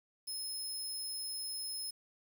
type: tone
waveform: 20% pulse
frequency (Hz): 5170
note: E8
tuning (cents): -34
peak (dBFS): -33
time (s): 0.27-1.91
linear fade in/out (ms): 10
effects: 10-bit